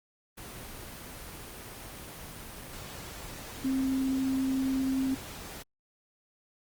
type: tone in noise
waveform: sine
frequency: 264.9 Hz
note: C4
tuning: 22 cents sharp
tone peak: -26 dBFS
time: 3.64-5.15 s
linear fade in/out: 10 ms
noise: pink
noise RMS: -43 dBFS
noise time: 0.37-5.63 s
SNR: +14 dB
effects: Opus 24 kbps